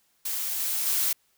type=noise with level steps; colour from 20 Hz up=blue; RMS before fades=-30 / -28 / -25 dBFS; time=0.25-1.13 s; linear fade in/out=5 ms; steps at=0.59 / 0.86 s; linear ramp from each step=10 ms; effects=white hiss -68 dBFS RMS until 1.37 s